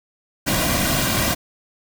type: noise with comb filter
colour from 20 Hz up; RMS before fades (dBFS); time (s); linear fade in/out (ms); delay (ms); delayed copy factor
pink; -20; 0.46-1.35; 20; 2.3; -0.65
effects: none